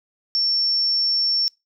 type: tone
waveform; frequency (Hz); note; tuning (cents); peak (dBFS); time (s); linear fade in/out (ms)
sine; 5440; F8; -46; -17; 0.35-1.48; 0
effects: noise-tail reverb RT60 0.2 s tail -24 dB re dry